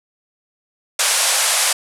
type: band-pass noise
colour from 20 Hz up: white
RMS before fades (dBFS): -17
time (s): 0.99-1.73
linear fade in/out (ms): 5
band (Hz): 520 to 11000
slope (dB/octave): 48
effects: none